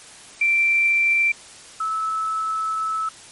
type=tone pair in turn; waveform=sine; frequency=2349 / 1303.9 Hz; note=D7 / E6; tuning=0 / -19 cents; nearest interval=minor seventh; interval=1019 cents; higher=first; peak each=-15 / -21 dBFS; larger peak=first; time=0.41-1.32 / 1.8-3.09 s; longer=second; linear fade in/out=5 ms; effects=white hiss -43 dBFS RMS until 3.31 s + MP3 48 kbps